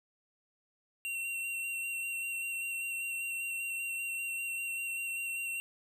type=tone with vibrato; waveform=square; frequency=2736 Hz; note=F7; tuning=36 cents flat; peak=-35 dBFS; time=1.05-5.6 s; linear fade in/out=0 ms; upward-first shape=square; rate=5.1 Hz; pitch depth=13 cents each way; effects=none